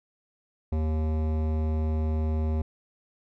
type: tone with hard clipping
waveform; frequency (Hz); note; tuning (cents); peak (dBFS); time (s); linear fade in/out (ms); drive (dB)
sine; 78.2; D#2; +9; -26; 0.72-2.62; 5; 16
effects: none